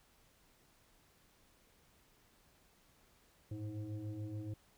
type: tone with frequency modulation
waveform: sine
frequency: 108.5 Hz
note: A2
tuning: 24 cents flat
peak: -40 dBFS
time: 3.51-4.54 s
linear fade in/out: 5 ms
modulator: 210 Hz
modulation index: 1.1
effects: pink hiss -69 dBFS RMS until 4.77 s